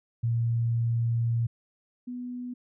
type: tone pair in turn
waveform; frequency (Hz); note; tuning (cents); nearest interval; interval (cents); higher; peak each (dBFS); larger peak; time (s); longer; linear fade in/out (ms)
sine; 116.54 / 246.9; A#2 / B3; 0 / 0; octave + minor second; 1300; second; -23 / -33; first; 0.23-1.47 / 2.07-2.54; first; 10
effects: none